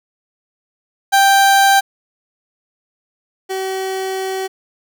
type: tone pair in turn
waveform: 30% pulse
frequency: 786 / 380.7 Hz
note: G5 / F#4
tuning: +4 / +49 cents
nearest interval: octave + minor second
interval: 1255 cents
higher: first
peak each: -6 / -17 dBFS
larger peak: first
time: 1.12-1.81 / 3.49-4.48 s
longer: second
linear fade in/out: 20 ms
effects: none